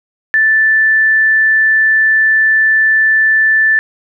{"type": "tone", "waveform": "sine", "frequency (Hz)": 1760, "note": "A6", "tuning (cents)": 0, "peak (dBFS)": -7, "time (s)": [0.34, 3.79], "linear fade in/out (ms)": 0, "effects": []}